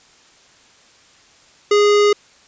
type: tone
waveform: square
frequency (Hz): 413.1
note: G#4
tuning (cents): -9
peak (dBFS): -11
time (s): 1.71-2.13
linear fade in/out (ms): 5
effects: white hiss -50 dBFS RMS until 2.47 s + resampled to 16000 Hz